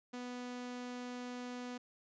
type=tone; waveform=sawtooth; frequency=246.9 Hz; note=B3; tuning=in tune; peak=-38 dBFS; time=0.13-1.78 s; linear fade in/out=10 ms; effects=resampled to 16000 Hz